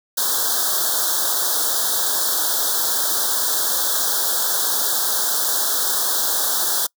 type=band-stop noise; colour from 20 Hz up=white; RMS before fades=-20 dBFS; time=0.17-6.87 s; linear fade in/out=10 ms; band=1700 to 3300 Hz; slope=96 dB/octave; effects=noise-tail reverb RT60 0.1 s tail -26 dB re dry + high-pass 400 Hz 12 dB/octave